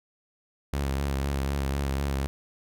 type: tone with vibrato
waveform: sawtooth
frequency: 69 Hz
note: C#2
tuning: 7 cents flat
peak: -22 dBFS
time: 0.73-2.27 s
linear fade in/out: 0 ms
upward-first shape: sine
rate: 4 Hz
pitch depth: 39 cents each way
effects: none